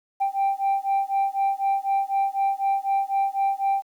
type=beating tone pair; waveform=sine; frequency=784 / 788 Hz; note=G5 / G5; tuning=0 / +9 cents; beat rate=4 Hz; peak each=-22 dBFS; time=0.2-3.83 s; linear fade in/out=20 ms; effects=tanh soft clip ceiling -17 dBFS + 9-bit